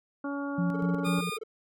harmonic tone, 282 Hz, C#4, 30 cents sharp, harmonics 1 / 2 / 3 / 4 / 5, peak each -32 / -39 / -43 / -42 / -41 dBFS, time 0.24-1.21 s, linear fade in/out 5 ms
sine tone with tremolo, 174.61 Hz, F3, in tune, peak -25 dBFS, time 0.58-1.3 s, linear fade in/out 5 ms, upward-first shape square, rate 4.1 Hz, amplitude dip 50%
triangle tone bursts, 441 Hz, A4, 4 cents sharp, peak -32 dBFS, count 15, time 0.74-1.436 s, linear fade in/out 5 ms, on 24 ms, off 24 ms
20% pulse tone, 1218 Hz, D#6, 37 cents flat, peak -28 dBFS, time 1.04-1.38 s, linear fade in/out 20 ms
effects none

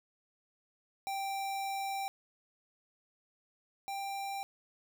square tone pair in turn, 784 / 789 Hz, G5 / G5, 0 / +11 cents, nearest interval unison, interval 11 cents, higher second, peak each -35 / -37 dBFS, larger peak first, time 1.07-2.08 / 3.88-4.43 s, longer first, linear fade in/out 0 ms, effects none

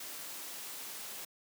white noise, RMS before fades -44 dBFS, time 0-1.25 s, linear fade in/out 5 ms, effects high-pass 200 Hz 12 dB/octave

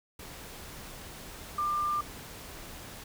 sine tone in noise, 1193 Hz, D6, 27 cents sharp, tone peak -27 dBFS, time 1.58-2.01 s, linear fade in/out 5 ms, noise pink, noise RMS -45 dBFS, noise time 0.19-3.04 s, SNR +15 dB, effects none

